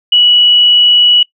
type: tone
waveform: sine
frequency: 2936 Hz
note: F#7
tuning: 14 cents flat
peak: -4 dBFS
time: 0.12-1.23 s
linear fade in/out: 5 ms
effects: noise-tail reverb RT60 0.1 s tail -22 dB re dry